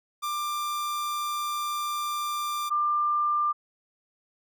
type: tone pair in turn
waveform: 45% pulse / sine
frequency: 1187 / 1192.2 Hz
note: D6 / D6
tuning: +18 / +26 cents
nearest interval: unison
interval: 8 cents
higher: second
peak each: -28 / -22 dBFS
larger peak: second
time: 0.22-2.7 / 2.7-3.53 s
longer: first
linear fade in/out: 20 ms
effects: none